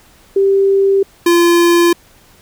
sine / square tone pair in turn, 392 / 343.6 Hz, G4 / F4, 0 / -28 cents, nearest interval major second, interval 228 cents, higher first, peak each -8 dBFS, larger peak neither, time 0.36-1.03 / 1.26-1.93 s, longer neither, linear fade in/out 5 ms, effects pink hiss -47 dBFS RMS until 2.41 s

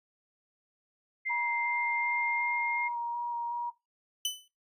sine tone with pitch glide, 2093 to 2122 Hz, C7 to C7, 0 to +24 cents, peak -30 dBFS, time 1.25-2.89 s, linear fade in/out 20 ms, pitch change +24 cents, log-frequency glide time 1.54-2.76 s
sine tone with vibrato, 949 Hz, A#5, 31 cents sharp, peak -30 dBFS, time 1.29-3.71 s, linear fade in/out 20 ms, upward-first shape square, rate 2.7 Hz, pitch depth 9 cents each way
sawtooth tone with exponential decay, 3010 Hz, F#7, 29 cents sharp, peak -22 dBFS, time 4.25-4.48 s, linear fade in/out 2 ms, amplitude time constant 49 ms
effects noise-tail reverb RT60 0.2 s tail -17 dB re dry + resampled to 32000 Hz

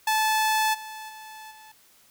sawtooth tone with level steps, 870 Hz, A5, 20 cents flat, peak -17 / -33 / -37 / -43 dBFS, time 0.07-1.72 s, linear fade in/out 5 ms, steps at 0.73 / 1.08 / 1.5 s, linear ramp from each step 20 ms, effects white hiss -58 dBFS RMS until 2.1 s

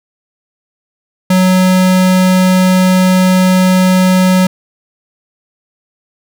square tone, 185 Hz, F#3, in tune, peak -7 dBFS, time 1.3-4.47 s, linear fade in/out 5 ms, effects none

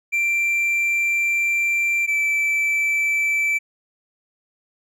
triangle tone pair in turn, 2357 / 2322 Hz, D7 / D7, +6 / -20 cents, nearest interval unison, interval 26 cents, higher first, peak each -16 dBFS, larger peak neither, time 0.12-2.07 / 2.07-3.59 s, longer first, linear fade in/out 20 ms, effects none

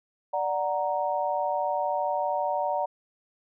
sine chord, D augmented, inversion none, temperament equal, 587.3 / 740 / 932.3 Hz, D5 / F#5 / A#5, 0 / 0 / 0 cents, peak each -29 dBFS, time 0.33-2.86 s, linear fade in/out 10 ms, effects none

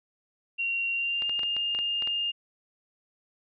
sine tone with pitch glide, 2753 to 2819 Hz, F7 to F7, -25 to +16 cents, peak -26 dBFS, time 0.58-2.32 s, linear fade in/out 20 ms, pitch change +41 cents, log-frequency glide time 0.92-1.33 s
clicks, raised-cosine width 0.3 ms, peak -23 dBFS, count 9, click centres 1.222 / 1.295 / 1.393 / 1.433 / 1.566 / 1.749 / 1.789 / 2.023 / 2.074 s
effects none

